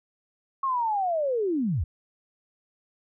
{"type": "linear sweep", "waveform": "sine", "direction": "down", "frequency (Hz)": [1100, 61.74], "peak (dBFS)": -23, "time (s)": [0.63, 1.84], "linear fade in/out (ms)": 5, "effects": []}